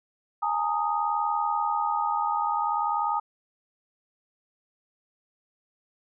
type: chord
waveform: sine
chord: Ab suspended second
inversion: none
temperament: equal with one note detuned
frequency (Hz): 830.6 / 911 / 1244.5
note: Ab5 / Bb5 / Eb6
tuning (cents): 0 / -40 / 0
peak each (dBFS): -28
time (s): 0.42-3.2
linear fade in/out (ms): 10
effects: none